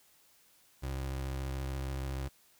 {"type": "tone with vibrato", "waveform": "30% pulse", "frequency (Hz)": 66.8, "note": "C2", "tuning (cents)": 36, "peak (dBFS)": -32, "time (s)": [0.82, 2.29], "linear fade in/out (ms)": 20, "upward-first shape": "sine", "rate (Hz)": 14, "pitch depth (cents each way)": 29, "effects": ["white hiss -65 dBFS RMS until 2.59 s"]}